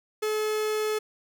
45% pulse tone, 429.3 Hz, A4, 43 cents flat, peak -25 dBFS, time 0.22-0.99 s, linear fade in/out 10 ms, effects none

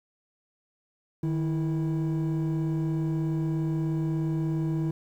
triangle tone pair together, 154.5 / 327.4 Hz, D#3 / E4, -12 / -12 cents, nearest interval octave + minor second, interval 1300 cents, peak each -23 / -27 dBFS, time 1.23-4.91 s, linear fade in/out 5 ms, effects tanh soft clip ceiling -20 dBFS + 10-bit

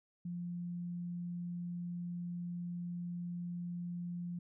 sine tone, 174.61 Hz, F3, in tune, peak -38 dBFS, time 0.25-4.39 s, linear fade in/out 5 ms, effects none

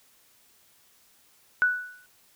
sine tone with exponential decay, 1480 Hz, F#6, in tune, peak -16 dBFS, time 1.62-2.06 s, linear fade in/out 0 ms, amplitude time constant 94 ms, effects white hiss -61 dBFS RMS until 2.35 s

